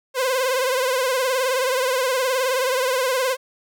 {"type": "tone with vibrato", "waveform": "sawtooth", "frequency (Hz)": 516, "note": "C5", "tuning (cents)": -24, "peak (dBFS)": -15, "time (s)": [0.14, 3.37], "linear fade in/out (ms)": 50, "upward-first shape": "triangle", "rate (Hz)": 19, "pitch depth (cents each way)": 95, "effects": []}